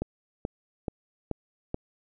click train, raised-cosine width 2 ms, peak -16 dBFS, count 5, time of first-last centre 0.02-1.744 s, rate 2.32 Hz, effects none

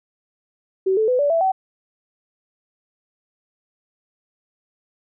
sine tone with pitch steps, 380.6 / 437.2 / 502.2 / 576.9 / 662.7 / 761.2 Hz, F#4 / A4 / B4 / D5 / E5 / F#5, +49 / -11 / +29 / -31 / +9 / +49 cents, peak -15 dBFS, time 0.86-1.52 s, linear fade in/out 10 ms, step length 110 ms, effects none

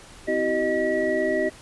sine tone cluster, 258.4 / 325.8 / 382.7 / 618 / 1929 Hz, C4 / E4 / G4 / D#5 / B6, -21 / -20 / -42 / -12 / -41 cents, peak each -30 / -29 / -26 / -24 / -29 dBFS, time 0.27-1.5 s, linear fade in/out 20 ms, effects pink hiss -46 dBFS RMS until 1.61 s + resampled to 24000 Hz

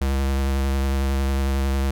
square tone with vibrato, 67.8 Hz, C#2, 38 cents flat, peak -20 dBFS, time 0.01-1.91 s, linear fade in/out 5 ms, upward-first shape sine, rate 11 Hz, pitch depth 21 cents each way, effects none

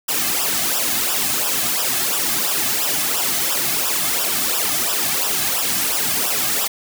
white noise with flanger, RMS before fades -20 dBFS, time 0.08-6.68 s, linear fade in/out 10 ms, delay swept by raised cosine 0.46 to 2.16 ms, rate 2.9 Hz, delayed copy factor -0.85, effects none

